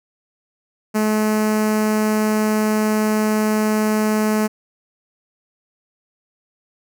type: tone with notch filter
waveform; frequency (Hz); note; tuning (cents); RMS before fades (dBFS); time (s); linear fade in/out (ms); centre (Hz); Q
sawtooth; 214.7; A3; -42; -18; 0.94-4.48; 20; 3500; 1.2
effects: none